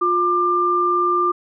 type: tone pair together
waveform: sine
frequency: 354.4 / 1192 Hz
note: F4 / D6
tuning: +25 / +25 cents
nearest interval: octave + major sixth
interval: 2100 cents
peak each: -21 / -16 dBFS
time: 0.01-1.32 s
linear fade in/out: 10 ms
effects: none